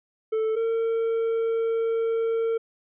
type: tone pair in turn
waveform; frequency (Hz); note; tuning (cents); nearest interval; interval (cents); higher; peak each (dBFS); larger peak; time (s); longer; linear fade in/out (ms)
triangle; 440 / 454.7; A4 / A#4; 0 / -43; minor second; 57; second; -20; neither; 0.32-0.56 / 0.56-2.58; second; 10
effects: resampled to 8000 Hz